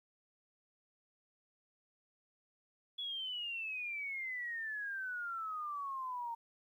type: exponential sweep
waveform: sine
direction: down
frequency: 3409 to 918 Hz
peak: -38 dBFS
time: 2.98-6.35 s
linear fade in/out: 10 ms
effects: 12-bit